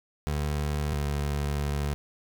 25% pulse tone pair in turn, 73.9 / 72.13 Hz, D2 / D2, +11 / -31 cents, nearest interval unison, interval 42 cents, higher first, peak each -23 dBFS, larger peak neither, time 0.27-0.93 / 0.93-1.94 s, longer second, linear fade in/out 0 ms, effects none

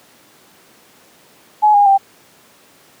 sine tone with pitch steps, 846 / 815.3 / 785.7 Hz, G#5 / G#5 / G5, +32 / -32 / +4 cents, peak -7 dBFS, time 1.62-1.98 s, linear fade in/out 20 ms, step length 120 ms, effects pink hiss -48 dBFS RMS until 3 s + high-pass 200 Hz 12 dB/octave

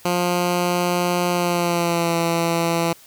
10% pulse tone with pitch glide, 176.7 to 168.04 Hz, F3 to E3, +21 to +34 cents, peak -10 dBFS, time 0.05-2.93 s, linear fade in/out 5 ms, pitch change -87 cents, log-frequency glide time 1.3-2.15 s, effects white hiss -48 dBFS RMS until 3.06 s

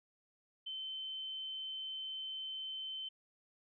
sine tone, 3078 Hz, G7, 32 cents flat, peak -40 dBFS, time 0.66-3.09 s, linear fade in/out 10 ms, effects none

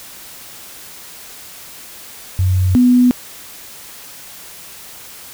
sine tone pair in turn, 92.5 / 247.7 Hz, F#2 / B3, 0 / +5 cents, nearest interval octave + perfect fourth, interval 1705 cents, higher second, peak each -11 / -7 dBFS, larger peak second, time 2.39-2.75 / 2.75-3.11 s, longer neither, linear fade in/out 0 ms, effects white hiss -36 dBFS RMS until 5.33 s

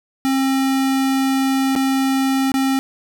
square tone with dropouts, 267.6 Hz, C4, 39 cents sharp, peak -16 dBFS, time 0.25-2.79 s, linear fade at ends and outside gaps 0 ms, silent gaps 1.753-1.761 / 2.518-2.541 s, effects none

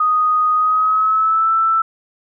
sine tone with pitch glide, 1244.5 to 1326.1 Hz, D#6 to E6, 0 to +10 cents, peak -12 dBFS, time 0-1.82 s, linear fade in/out 5 ms, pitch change +110 cents, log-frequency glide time 0.55-1.52 s, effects none

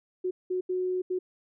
sine tone bursts at uneven times, 367 Hz, F#4, 14 cents flat, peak -26 dBFS, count 4, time 0.24-0.31 / 0.5-0.61 / 0.69-1.02 / 1.1-1.19 s, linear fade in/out 10 ms, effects none

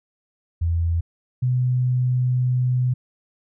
sine tone pair in turn, 84 / 125.86 Hz, E2 / B2, +33 / +33 cents, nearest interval perfect fifth, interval 700 cents, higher second, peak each -18 / -17 dBFS, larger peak second, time 0.61-1.01 / 1.42-2.94 s, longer second, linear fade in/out 10 ms, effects none

